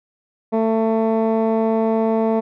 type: tone with low-pass filter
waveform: 15% pulse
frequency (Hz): 222.9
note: A3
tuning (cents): +23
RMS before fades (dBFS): -18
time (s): 0.52-2.41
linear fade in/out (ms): 20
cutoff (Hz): 800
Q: 0.8
effects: none